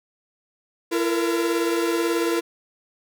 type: tone cluster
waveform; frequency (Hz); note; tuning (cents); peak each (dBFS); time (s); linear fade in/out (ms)
45% pulse; 337.9 / 456 / 474.3; E4 / A#4 / A#4; +43 / -38 / +30; -22 / -27 / -29; 0.91-2.41; 20
effects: none